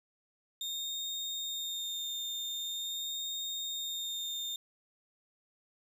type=tone with vibrato; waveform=35% pulse; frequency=3659 Hz; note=A#7; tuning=33 cents flat; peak=-34 dBFS; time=0.61-4.56 s; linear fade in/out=2 ms; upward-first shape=sine; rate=0.44 Hz; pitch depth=14 cents each way; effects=none